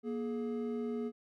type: tone pair together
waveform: triangle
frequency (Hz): 237 / 422.2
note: A#3 / G#4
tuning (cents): +29 / +29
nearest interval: minor seventh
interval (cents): 1000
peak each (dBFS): -34 / -36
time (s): 0.03-1.12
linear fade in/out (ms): 50
effects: none